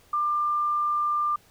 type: tone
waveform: sine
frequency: 1193 Hz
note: D6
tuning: 27 cents sharp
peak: -22 dBFS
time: 0.13-1.36 s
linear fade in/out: 5 ms
effects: pink hiss -58 dBFS RMS until 1.5 s